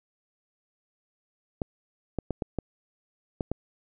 clicks, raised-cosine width 2 ms, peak -15 dBFS, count 7, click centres 1.618 / 2.187 / 2.307 / 2.422 / 2.587 / 3.408 / 3.516 s, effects none

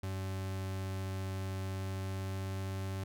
40% pulse tone with pitch glide, 95.5 to 96.05 Hz, G2 to G2, -45 to -35 cents, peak -35 dBFS, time 0.03-3.04 s, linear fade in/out 5 ms, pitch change +10 cents, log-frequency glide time 1.59-2.72 s, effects none

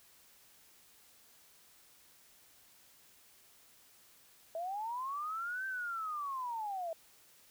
sine linear two-way sweep, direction up then down, 640 to 1568 to 640 Hz, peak -36 dBFS, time 4.55-6.93 s, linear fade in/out 2 ms, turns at 5.66 s, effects white hiss -63 dBFS RMS until 7.5 s

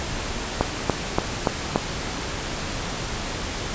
click train, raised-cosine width 1 ms, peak -3 dBFS, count 5, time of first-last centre 0.61-1.759 s, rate 3.48 Hz, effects pink hiss -29 dBFS RMS until 3.74 s + resampled to 16000 Hz

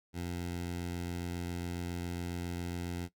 15% pulse tone with notch filter, 87.31 Hz, F2, in tune, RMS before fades -38 dBFS, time 0.13-3.09 s, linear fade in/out 50 ms, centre 1100 Hz, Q 1.8, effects noise-tail reverb RT60 0.1 s tail -17 dB re dry

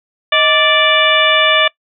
harmonic tone with a mistuned harmonic, 586 Hz, D5, 4 cents flat, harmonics 1 / 2 / 3 / 4 / 5 / 6, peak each -16 / -16 / -16 / -16 / -16 / -16 dBFS, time 0.32-1.68 s, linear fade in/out 5 ms, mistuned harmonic 1, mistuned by +120 cents, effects noise-tail reverb RT60 0.1 s tail -23 dB re dry

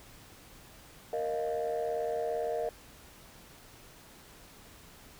sine chord, Bb suspended fourth, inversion none, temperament just, 466.2 / 621.6 / 699.2 Hz, Bb4 / Eb5 / F5, 0 / -2 / +2 cents, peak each -32 / -33 / -35 dBFS, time 1.13-2.69 s, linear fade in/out 2 ms, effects tanh soft clip ceiling -25 dBFS + pink hiss -54 dBFS RMS until 5.19 s

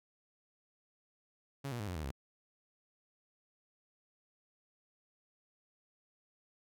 sawtooth tone with pitch steps, 138.59 / 119.95 / 103.83 / 89.86 / 77.78 / 67.32 Hz, C#3 / A#2 / G#2 / F2 / D#2 / C2, 0 / +50 / 0 / +50 / 0 / +50 cents, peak -34 dBFS, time 1.64-2.114 s, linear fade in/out 10 ms, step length 79 ms, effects none

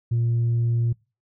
sine tone, 117.3 Hz, A#2, 11 cents sharp, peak -17 dBFS, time 0.11-0.93 s, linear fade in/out 10 ms, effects noise-tail reverb RT60 0.3 s tail -25 dB re dry + tanh soft clip ceiling -17 dBFS

